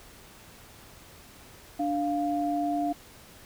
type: tone pair together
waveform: sine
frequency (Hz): 293.7 / 698.5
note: D4 / F5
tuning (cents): 0 / 0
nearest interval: octave + minor third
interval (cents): 1500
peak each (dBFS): -28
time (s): 1.79-2.93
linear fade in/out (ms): 10
effects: pink hiss -51 dBFS RMS until 3.45 s